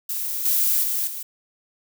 violet noise with level steps, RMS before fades -27 / -20 / -24 / -32 dBFS, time 0.09-1.23 s, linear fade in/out 5 ms, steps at 0.45 / 0.83 / 1.07 s, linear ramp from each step 5 ms, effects none

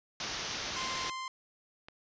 white low-pass noise, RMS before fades -38 dBFS, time 0.2-1.1 s, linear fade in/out 2 ms, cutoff 6400 Hz, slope 96 dB/octave
sawtooth tone, 1044 Hz, C6, 4 cents flat, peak -33 dBFS, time 0.76-1.28 s, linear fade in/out 2 ms
click, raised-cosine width 0.3 ms, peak -31 dBFS, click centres 1.885 s
effects resampled to 16000 Hz

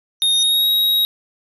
sine tone with exponential growth, 5900 Hz, F#8, 6 cents flat, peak -20 dBFS, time 0.2-0.43 s, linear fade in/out 1 ms, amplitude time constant 48 ms
square tone with pitch glide, 3700 to 3804 Hz, A#7 to A#7, -14 to +34 cents, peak -14 dBFS, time 0.22-1.05 s, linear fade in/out 0 ms, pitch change +48 cents, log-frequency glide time 0.36-0.68 s
effects none

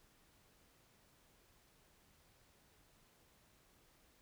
silence, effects pink hiss -70 dBFS RMS until 4.21 s

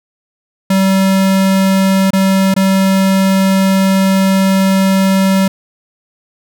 square tone with dropouts, 192.2 Hz, G3, 34 cents flat, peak -9 dBFS, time 0.7-5.48 s, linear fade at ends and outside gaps 5 ms, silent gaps 2.106-2.132 / 2.541-2.563 s, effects none

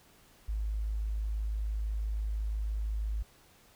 sine tone, 53 Hz, G#1, 36 cents sharp, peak -30 dBFS, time 0.48-3.23 s, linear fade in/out 10 ms, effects pink hiss -61 dBFS RMS until 3.75 s

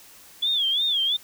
sine tone with vibrato, 3394 Hz, G#7, 37 cents sharp, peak -20 dBFS, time 0.42-1.17 s, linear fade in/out 10 ms, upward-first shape sine, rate 2.9 Hz, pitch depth 140 cents each way, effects white hiss -49 dBFS RMS until 1.23 s

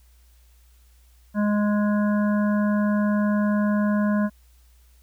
harmonic tone, 207.7 Hz, G#3, in tune, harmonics 1 / 3 / 5 / 7 / 8, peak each -19 / -29 / -33 / -36 / -37 dBFS, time 1.34-4.3 s, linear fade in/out 50 ms, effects added 60 Hz sine -52 dBFS peak until 5.02 s + white hiss -63 dBFS RMS until 5.02 s

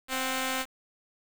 5% pulse tone pair together, 261.6 / 739.9 Hz, C4 / F#5, 0 / 0 cents, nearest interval octave + tritone, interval 1800 cents, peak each -18 / -26 dBFS, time 0.08-0.66 s, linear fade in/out 50 ms, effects 7-bit

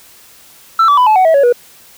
sine tone with pitch steps, 1331 / 1152 / 997.1 / 863 / 747 / 646.6 / 559.6 / 484.4 Hz, E6 / D6 / B5 / A5 / F#5 / E5 / C#5 / B4, +16 / -34 / +16 / -34 / +16 / -34 / +16 / -34 cents, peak -3 dBFS, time 0.79-1.526 s, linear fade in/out 5 ms, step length 92 ms, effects tanh soft clip ceiling -5 dBFS + white hiss -42 dBFS RMS until 1.97 s

